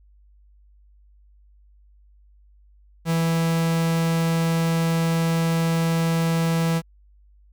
45% pulse tone, 164.81 Hz, E3, in tune, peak -19 dBFS, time 3.05-6.82 s, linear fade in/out 50 ms, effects added 50 Hz sine -51 dBFS peak until 7.52 s

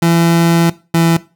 30% pulse tone pair in turn, 168.1 / 166.46 Hz, E3 / E3, +34 / +17 cents, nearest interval unison, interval 17 cents, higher first, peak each -6 dBFS, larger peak neither, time 0.02-0.7 / 0.94-1.17 s, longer first, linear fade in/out 5 ms, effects noise-tail reverb RT60 0.3 s tail -18 dB re dry

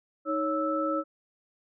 sine tone cluster, 312.1 / 555 / 1314 Hz, D#4 / C#5 / E6, +5 / +2 / -6 cents, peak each -30 dBFS, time 0.25-1.04 s, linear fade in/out 50 ms, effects none

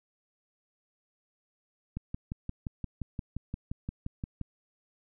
click train, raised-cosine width 5 ms, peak -22 dBFS, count 15, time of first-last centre 1.97-4.413 s, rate 5.73 Hz, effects none

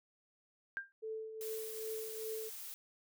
sine tone with exponential decay, 1593 Hz, G6, 27 cents sharp, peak -33 dBFS, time 0.77-0.92 s, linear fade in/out 0 ms, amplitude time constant 31 ms
sine tone with tremolo, 440 Hz, A4, in tune, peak -38 dBFS, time 1.02-2.5 s, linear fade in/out 20 ms, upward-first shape triangle, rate 2.5 Hz, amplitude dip 60%
blue noise, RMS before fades -47 dBFS, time 1.41-2.74 s, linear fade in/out 0 ms
effects none

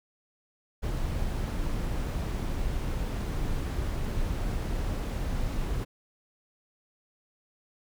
brown noise, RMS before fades -30 dBFS, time 0.82-5.85 s, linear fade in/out 20 ms, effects none

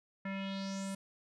square tone with low-pass filter sweep, 194.5 Hz, G3, 13 cents flat, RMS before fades -39 dBFS, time 0.25-0.95 s, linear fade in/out 5 ms, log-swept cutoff 1900 to 10000 Hz, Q 3.7, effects none

